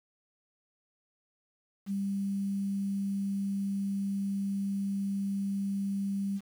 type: tone with quantisation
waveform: sine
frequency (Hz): 197.7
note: G3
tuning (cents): +15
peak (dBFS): -29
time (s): 1.86-6.41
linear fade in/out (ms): 50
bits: 9
effects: none